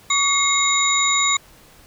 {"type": "tone cluster", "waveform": "sine", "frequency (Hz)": [1135, 2156, 3791, 7050], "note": ["C#6", "C#7", "A#7", "A8"], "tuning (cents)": [41, -49, 28, 2], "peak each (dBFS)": -21, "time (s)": [0.1, 1.37], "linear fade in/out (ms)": 5, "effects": ["pink hiss -49 dBFS RMS until 1.86 s"]}